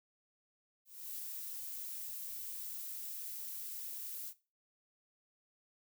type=noise with ADSR envelope; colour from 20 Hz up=violet; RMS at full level=-42 dBFS; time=0.85-4.34 s; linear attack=330 ms; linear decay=20 ms; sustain=-2 dB; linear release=61 ms; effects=noise-tail reverb RT60 0.3 s tail -17 dB re dry